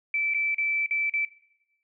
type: tone with dropouts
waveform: sine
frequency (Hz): 2322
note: D7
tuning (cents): -20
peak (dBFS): -23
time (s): 0.14-1.25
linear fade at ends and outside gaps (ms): 2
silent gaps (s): 0.338-0.345 / 0.546-0.582 / 0.862-0.909 / 1.097-1.137
effects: noise-tail reverb RT60 0.9 s tail -20 dB re dry